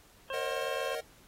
harmonic tone, 534 Hz, C5, 35 cents sharp, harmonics 1 / 2 / 3 / 5 / 6, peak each -37 / -40 / -42 / -44 / -45 dBFS, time 0.3-0.95 s, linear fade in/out 2 ms
square chord, D# minor seventh, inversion second, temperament equal, 466.2 / 554.4 / 622.3 / 740 Hz, A#4 / C#5 / D#5 / F#5, 0 / 0 / 0 / 0 cents, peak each -39 / -43 / -39 / -43 dBFS, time 0.33-1.01 s, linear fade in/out 10 ms
effects pink hiss -60 dBFS RMS until 1.27 s + AAC 48 kbps

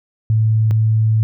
sine tone pair in turn, 110 / 110 Hz, A2 / A2, 0 / 0 cents, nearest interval unison, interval 0 cents, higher neither, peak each -11 dBFS, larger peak neither, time 0.3-0.71 / 0.71-1.23 s, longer second, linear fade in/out 0 ms, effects none

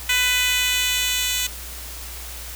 10% pulse tone with high-pass filter sweep, 498.4 Hz, B4, 16 cents sharp, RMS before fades -21 dBFS, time 0.09-1.47 s, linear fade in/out 5 ms, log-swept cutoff 2200 to 4000 Hz, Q 1.2, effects added 60 Hz sine -36 dBFS peak until 2.55 s + white hiss -36 dBFS RMS until 2.55 s

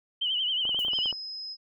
sine tone with vibrato, 3029 Hz, F#7, 40 cents sharp, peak -25 dBFS, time 0.21-1.12 s, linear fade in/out 10 ms, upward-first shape triangle, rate 11 Hz, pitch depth 98 cents each way
clicks, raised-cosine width 1 ms, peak -28 dBFS, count 10, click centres 0.653 / 0.693 / 0.746 / 0.79 / 0.849 / 0.883 / 0.934 / 0.988 / 1.058 / 1.127 s
violet noise with exponential decay, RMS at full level -41 dBFS, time 0.79-0.95 s, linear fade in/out 5 ms, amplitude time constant 33 ms
sine tone, 5090 Hz, D#8, 39 cents sharp, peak -35 dBFS, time 0.91-1.57 s, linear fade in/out 50 ms
effects none

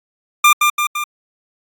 25% pulse tone with echo, 1195 Hz, D6, 30 cents sharp, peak -3 dBFS, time 0.44-0.53 s, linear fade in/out 5 ms, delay 170 ms, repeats 3, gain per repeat -4 dB, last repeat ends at 1.04 s, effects AAC 64 kbps

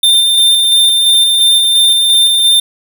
square tone with tremolo, 3596 Hz, A7, 37 cents sharp, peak -6 dBFS, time 0.03-2.6 s, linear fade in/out 5 ms, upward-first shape square, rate 2.9 Hz, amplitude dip 25%, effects none

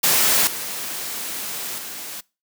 white noise with level steps, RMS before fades -17 / -29 / -33 dBFS, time 0.03-2.21 s, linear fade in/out 10 ms, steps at 0.47 / 1.78 s, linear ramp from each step 2 ms, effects noise-tail reverb RT60 0.3 s tail -24 dB re dry + high-pass 150 Hz 12 dB/octave

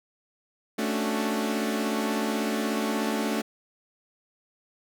sawtooth chord, D major seventh, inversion second, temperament equal, 220 / 277.2 / 293.7 / 370 Hz, A3 / C#4 / D4 / F#4, 0 / 0 / 0 / 0 cents, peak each -24 / -29 / -29 / -30 dBFS, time 0.78-3.42 s, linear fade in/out 10 ms, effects none

